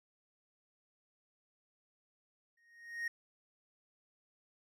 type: tone with exponential growth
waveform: triangle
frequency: 1864.7 Hz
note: A#6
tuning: in tune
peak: -31 dBFS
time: 2.57-3.08 s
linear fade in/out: 5 ms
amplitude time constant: 110 ms
effects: none